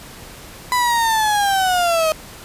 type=linear sweep; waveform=35% pulse; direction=down; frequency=1001 to 622.3 Hz; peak=-13 dBFS; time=0.72-2.12 s; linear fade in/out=0 ms; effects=pink hiss -38 dBFS RMS until 2.44 s + resampled to 32000 Hz